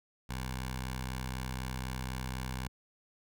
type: tone with notch filter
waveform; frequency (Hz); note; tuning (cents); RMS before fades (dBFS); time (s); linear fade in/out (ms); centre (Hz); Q
10% pulse; 64; C2; -38; -38; 0.29-2.68; 10; 340; 0.67
effects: none